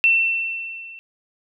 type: tone with level ramp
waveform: sine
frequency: 2692 Hz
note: E7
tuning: 36 cents sharp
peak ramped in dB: -11 to -37 dBFS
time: 0.04-0.99 s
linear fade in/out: 0 ms
effects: none